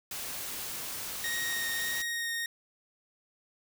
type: noise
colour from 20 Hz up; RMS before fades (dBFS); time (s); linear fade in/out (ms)
white; -38; 0.11-2.02; 2
type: tone with vibrato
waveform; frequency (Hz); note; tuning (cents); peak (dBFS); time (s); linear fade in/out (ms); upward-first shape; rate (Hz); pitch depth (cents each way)
sawtooth; 1864.7; A#6; 0; -28; 1.24-2.46; 2; triangle; 1.6; 12
effects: none